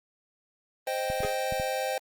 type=chord; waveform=square; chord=C minor; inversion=none; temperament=equal; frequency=523.3 / 622.3 / 784 Hz; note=C5 / Eb5 / G5; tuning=0 / 0 / 0 cents; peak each=-32 / -35 / -33 dBFS; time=0.87-1.98 s; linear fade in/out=2 ms
type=clicks; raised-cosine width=5 ms; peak=-24 dBFS; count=5; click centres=1.101 / 1.205 / 1.249 / 1.524 / 1.599 s
type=tone with exponential decay; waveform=45% pulse; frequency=420.4 Hz; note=G#4; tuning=21 cents sharp; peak=-28 dBFS; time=1.23-1.42 s; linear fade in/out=1 ms; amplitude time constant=40 ms
effects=Opus 32 kbps